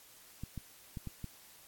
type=clicks; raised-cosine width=5 ms; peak=-28 dBFS; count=5; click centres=0.436 / 0.577 / 0.972 / 1.073 / 1.243 s; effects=white hiss -58 dBFS RMS until 1.67 s + AAC 64 kbps